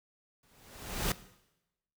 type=noise with exponential growth; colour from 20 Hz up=pink; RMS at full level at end=-29 dBFS; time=0.43-1.12 s; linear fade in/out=2 ms; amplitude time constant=150 ms; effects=noise-tail reverb RT60 0.9 s tail -17 dB re dry